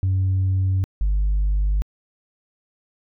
sine tone pair in turn, 94.6 / 50.11 Hz, F#2 / G1, +39 / +39 cents, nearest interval major seventh, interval 1100 cents, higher first, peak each -15 dBFS, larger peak neither, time 0.03-0.84 / 1.01-1.82 s, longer neither, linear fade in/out 0 ms, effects tanh soft clip ceiling -15 dBFS

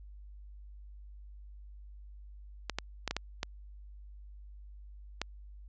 clicks, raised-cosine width 0.2 ms, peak -15 dBFS, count 7, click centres 2.697 / 2.786 / 3.077 / 3.11 / 3.166 / 3.431 / 5.216 s, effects added 50 Hz sine -47 dBFS peak until 5.68 s + resampled to 16000 Hz

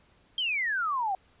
sine exponential sweep, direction down, 3226 to 741 Hz, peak -26 dBFS, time 0.38-1.15 s, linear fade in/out 2 ms, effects pink hiss -63 dBFS RMS until 1.4 s + resampled to 8000 Hz

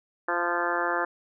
harmonic tone with a mistuned harmonic, 173.3 Hz, F3, 13 cents flat, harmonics 2 / 3 / 4 / 5 / 6 / 7 / 8 / 9 / 10, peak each -33 / -33 / -33 / -33 / -33 / -33 / -33 / -33 / -33 dBFS, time 0.28-1.05 s, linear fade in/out 5 ms, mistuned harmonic 5, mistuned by +20 cents, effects none

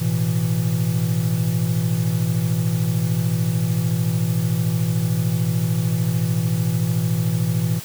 triangle chord, A suspended second, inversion none, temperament equal, 110 / 123.47 / 164.81 Hz, A2 / B2 / E3, 0 / 0 / 0 cents, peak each -21 / -21 / -19 dBFS, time 0-7.8 s, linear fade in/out 20 ms, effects white hiss -36 dBFS RMS until 7.84 s

